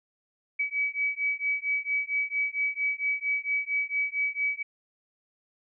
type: beating tone pair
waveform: sine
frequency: 2278 / 2282.4 Hz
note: C#7 / C#7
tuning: +47 / +50 cents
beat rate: 4.4 Hz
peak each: -29 dBFS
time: 0.59-4.63 s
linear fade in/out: 10 ms
effects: none